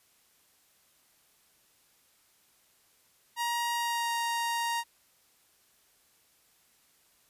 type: tone with pitch glide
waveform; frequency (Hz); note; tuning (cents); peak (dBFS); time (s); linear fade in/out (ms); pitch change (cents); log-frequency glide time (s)
sawtooth; 945 to 934.7; A#5 to A#5; +23 to +4; -25; 3.36-4.84; 50; -19; 3.74-4.12
effects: white hiss -66 dBFS RMS until 7.29 s + resampled to 32000 Hz